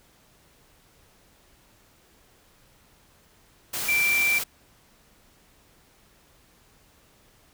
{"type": "tone in noise", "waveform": "sine", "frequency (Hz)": 2349, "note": "D7", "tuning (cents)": 0, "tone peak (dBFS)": -20, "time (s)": [3.88, 4.39], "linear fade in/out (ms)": 10, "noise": "white", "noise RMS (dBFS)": -30, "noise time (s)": [3.73, 4.44], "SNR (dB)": 7, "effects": ["pink hiss -59 dBFS RMS until 7.53 s"]}